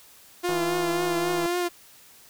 sawtooth tone with vibrato, 349.9 Hz, F4, 3 cents sharp, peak -20 dBFS, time 0.43-1.69 s, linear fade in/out 20 ms, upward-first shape triangle, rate 3.7 Hz, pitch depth 40 cents each way
click train, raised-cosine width 1 ms, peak -21 dBFS, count 160, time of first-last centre 0.49-1.46 s, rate 164 Hz
effects white hiss -52 dBFS RMS until 2.29 s

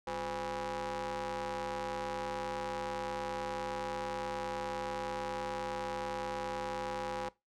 sawtooth ring-modulated tone, 155.56 Hz, D#3, in tune, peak -29 dBFS, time 0.07-7.29 s, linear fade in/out 5 ms, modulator 667 Hz, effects noise-tail reverb RT60 0.2 s tail -19 dB re dry + low-pass 7000 Hz 12 dB/octave

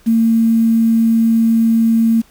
sine tone with quantisation, 227 Hz, A#3, 46 cents flat, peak -9 dBFS, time 0.06-2.22 s, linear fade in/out 20 ms, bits 6, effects pink hiss -50 dBFS RMS until 2.3 s

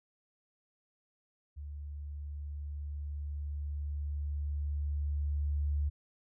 sine tone with level ramp, 72.9 Hz, D2, 12 cents flat, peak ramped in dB -40 to -28 dBFS, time 1.56-5.9 s, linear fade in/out 20 ms, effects none

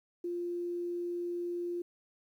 sine tone, 348.9 Hz, F4, 2 cents flat, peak -33 dBFS, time 0.24-1.82 s, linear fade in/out 5 ms, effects 11-bit

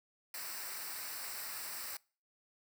white noise with comb filter, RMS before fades -43 dBFS, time 0.34-1.97 s, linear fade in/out 2 ms, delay 0.3 ms, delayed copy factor -0.7, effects noise-tail reverb RT60 0.4 s tail -25 dB re dry

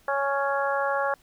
harmonic tone, 277.9 Hz, C#4, 4 cents sharp, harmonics 2 / 3 / 4 / 5 / 6, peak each -27 / -29 / -30 / -31 / -32 dBFS, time 0.08-1.14 s, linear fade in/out 2 ms, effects pink hiss -60 dBFS RMS until 1.22 s

